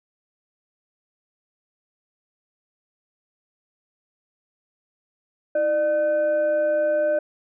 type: tone with frequency modulation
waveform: sine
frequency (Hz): 600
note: D5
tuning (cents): +37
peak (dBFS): -18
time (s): 5.55-7.19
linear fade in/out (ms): 5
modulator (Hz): 924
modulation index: 0.35
effects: none